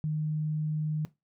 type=tone; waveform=sine; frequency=153.7 Hz; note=D#3; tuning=21 cents flat; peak=-27 dBFS; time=0.04-1.05 s; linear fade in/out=0 ms; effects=noise-tail reverb RT60 0.2 s tail -17 dB re dry